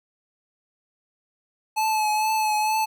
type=tone with vibrato; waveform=square; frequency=862 Hz; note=A5; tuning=36 cents flat; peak=-21 dBFS; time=1.76-2.86 s; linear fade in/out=20 ms; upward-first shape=triangle; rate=2.2 Hz; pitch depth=32 cents each way; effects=none